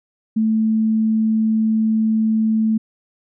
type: tone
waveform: sine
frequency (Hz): 220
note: A3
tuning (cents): 0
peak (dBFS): -14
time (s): 0.36-2.78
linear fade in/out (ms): 10
effects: none

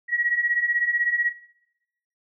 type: beating tone pair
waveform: sine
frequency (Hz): 1900 / 1916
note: A#6 / A#6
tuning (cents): +33 / +47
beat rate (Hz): 16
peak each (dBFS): -26 / -22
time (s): 0.08-1.33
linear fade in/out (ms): 50
effects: noise-tail reverb RT60 1.0 s tail -24 dB re dry

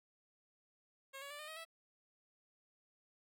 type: tone with pitch steps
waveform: 10% pulse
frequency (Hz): 542 / 563.1 / 584.9 / 607.7 / 631.3 / 655.8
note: C#5 / C#5 / D5 / D#5 / D#5 / E5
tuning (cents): -39 / +27 / -7 / -41 / +25 / -9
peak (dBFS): -39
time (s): 1.13-1.652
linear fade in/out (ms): 20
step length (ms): 87
effects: none

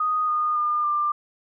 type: tone with pitch steps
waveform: sine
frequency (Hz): 1243 / 1225.2 / 1207.6 / 1190.3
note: D#6 / D#6 / D6 / D6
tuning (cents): -2 / -27 / +48 / +23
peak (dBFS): -20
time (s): 0-1.12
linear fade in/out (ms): 5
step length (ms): 280
effects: none

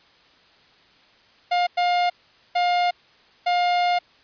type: tone bursts at uneven times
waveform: 45% pulse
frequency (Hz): 709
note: F5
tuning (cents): +26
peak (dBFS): -18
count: 4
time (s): 1.51-1.67 / 1.77-2.1 / 2.55-2.91 / 3.46-3.99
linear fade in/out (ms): 10
effects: white hiss -55 dBFS RMS until 4.23 s + resampled to 11025 Hz

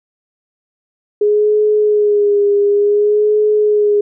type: tone with vibrato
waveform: sine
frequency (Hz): 415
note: G#4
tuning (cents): -1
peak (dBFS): -9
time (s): 1.21-4.01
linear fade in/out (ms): 5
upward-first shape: sine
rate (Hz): 0.56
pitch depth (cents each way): 37
effects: none

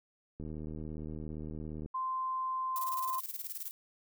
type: click train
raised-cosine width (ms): 3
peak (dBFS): -30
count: 114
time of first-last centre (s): 0.4-1.86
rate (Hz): 77.4
type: tone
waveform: sine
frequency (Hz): 1040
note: C6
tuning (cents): -11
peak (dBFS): -32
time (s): 1.94-3.2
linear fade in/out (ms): 10
type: noise with tremolo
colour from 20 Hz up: violet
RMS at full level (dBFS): -39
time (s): 2.76-3.71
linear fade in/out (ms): 0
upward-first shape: square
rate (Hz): 19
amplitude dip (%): 70
effects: none

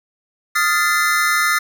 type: chord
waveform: square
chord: F dominant seventh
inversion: third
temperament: equal with one note detuned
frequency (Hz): 1244.5 / 1396.9 / 1760 / 2048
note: Eb6 / F6 / A6 / C7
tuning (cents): 0 / 0 / 0 / -38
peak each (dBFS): -21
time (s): 0.55-1.59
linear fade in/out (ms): 10
effects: none

